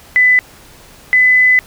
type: tone pair in turn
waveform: sine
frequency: 2000 / 2008 Hz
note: B6 / B6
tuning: +21 / +28 cents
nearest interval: unison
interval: 7 cents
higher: second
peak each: -6 dBFS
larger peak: neither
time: 0.16-0.39 / 1.13-1.59 s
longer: second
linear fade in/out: 0 ms
effects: pink hiss -41 dBFS RMS until 1.66 s